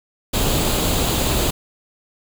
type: noise with comb filter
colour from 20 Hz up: pink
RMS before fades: -19 dBFS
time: 0.33-1.51 s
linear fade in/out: 10 ms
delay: 0.27 ms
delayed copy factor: +0.5
effects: none